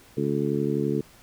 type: harmonic tone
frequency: 71.7 Hz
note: D2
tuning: 41 cents flat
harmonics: 2 / 3 / 4 / 5 / 6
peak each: -29 / -29 / -29 / -29 / -29 dBFS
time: 0.17-1.01 s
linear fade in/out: 5 ms
effects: pink hiss -53 dBFS RMS until 1.22 s